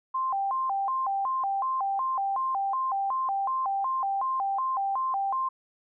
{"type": "tone with vibrato", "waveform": "sine", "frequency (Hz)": 909, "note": "A#5", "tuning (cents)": -44, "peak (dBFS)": -25, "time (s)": [0.14, 5.49], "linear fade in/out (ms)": 10, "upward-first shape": "square", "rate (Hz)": 2.7, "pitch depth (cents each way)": 250, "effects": []}